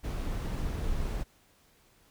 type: noise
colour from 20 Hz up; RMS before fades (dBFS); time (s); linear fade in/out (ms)
brown; -32; 0.03-1.24; 20
effects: pink hiss -64 dBFS RMS until 2.1 s